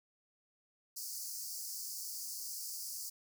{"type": "high-pass noise", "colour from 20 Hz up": "pink", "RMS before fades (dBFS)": -43, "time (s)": [0.96, 3.1], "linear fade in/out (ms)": 10, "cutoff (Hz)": 4600, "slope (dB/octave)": 96, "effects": []}